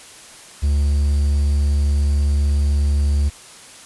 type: tone with quantisation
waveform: triangle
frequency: 71.8 Hz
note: D2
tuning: 39 cents flat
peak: -12 dBFS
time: 0.62-3.3 s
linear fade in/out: 20 ms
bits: 7
effects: white hiss -41 dBFS RMS until 3.85 s + resampled to 24000 Hz